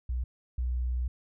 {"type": "tone pair in turn", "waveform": "sine", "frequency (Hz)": [61.74, 61.74], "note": ["B1", "B1"], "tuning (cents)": [0, 0], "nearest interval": "unison", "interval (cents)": 0, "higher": "neither", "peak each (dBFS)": [-28, -27], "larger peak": "second", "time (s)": [[0.09, 0.24], [0.58, 1.08]], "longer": "second", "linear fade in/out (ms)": 5, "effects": []}